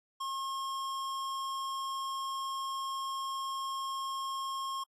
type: tone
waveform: square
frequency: 1077 Hz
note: C6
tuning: 50 cents sharp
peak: -35 dBFS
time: 0.2-4.84 s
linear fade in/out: 10 ms
effects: low-pass 10000 Hz 12 dB/octave + AAC 64 kbps